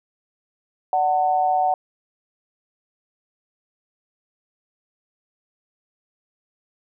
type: tone with amplitude modulation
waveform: sine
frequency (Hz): 745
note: F#5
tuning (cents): +12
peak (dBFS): -13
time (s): 0.93-1.74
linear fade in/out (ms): 2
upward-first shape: sine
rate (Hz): 155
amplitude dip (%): 75
effects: none